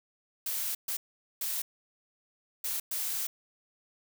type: noise bursts at uneven times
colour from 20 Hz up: blue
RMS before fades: -33 dBFS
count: 5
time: 0.46-0.75 / 0.88-0.97 / 1.41-1.62 / 2.64-2.8 / 2.91-3.27 s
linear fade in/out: 5 ms
effects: none